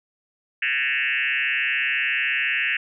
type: tone with frequency modulation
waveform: sine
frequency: 2211 Hz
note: C#7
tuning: 5 cents flat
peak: -20 dBFS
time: 0.62-2.77 s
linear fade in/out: 5 ms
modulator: 134 Hz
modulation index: 4.4
effects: none